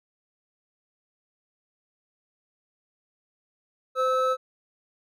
triangle tone pair together, 515.9 / 1300 Hz, C5 / E6, -24 / -24 cents, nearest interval octave + major third, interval 1600 cents, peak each -22 dBFS, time 3.95-4.37 s, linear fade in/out 50 ms, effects none

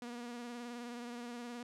sawtooth tone with vibrato, 240 Hz, B3, 49 cents flat, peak -39 dBFS, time 0.02-1.63 s, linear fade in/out 2 ms, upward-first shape sine, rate 19 Hz, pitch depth 33 cents each way, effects low-pass 9000 Hz 12 dB/octave

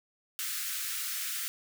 white high-pass noise, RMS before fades -35 dBFS, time 0.39-1.48 s, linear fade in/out 0 ms, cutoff 1300 Hz, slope 48 dB/octave, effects none

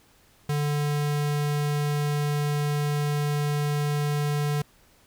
square tone, 146.83 Hz, D3, in tune, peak -24 dBFS, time 0.49-4.62 s, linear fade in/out 5 ms, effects pink hiss -59 dBFS RMS until 5.06 s

